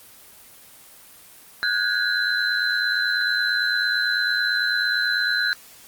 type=tone cluster; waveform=sine; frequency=1453 / 1542 / 1659 / 4053 Hz; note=F#6 / G6 / G#6 / B7; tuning=-32 / -29 / -2 / +44 cents; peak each=-25 dBFS; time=1.63-5.53 s; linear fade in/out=0 ms; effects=white hiss -47 dBFS RMS until 5.87 s + Opus 24 kbps